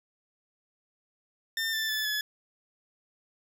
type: tone with pitch steps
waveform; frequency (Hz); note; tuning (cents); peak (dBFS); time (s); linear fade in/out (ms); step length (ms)
20% pulse; 1800 / 1769.1 / 1738.7 / 1708.8; A6 / A6 / A6 / G#6; +39 / +9 / -21 / +49; -23; 1.57-2.21; 2; 160
effects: none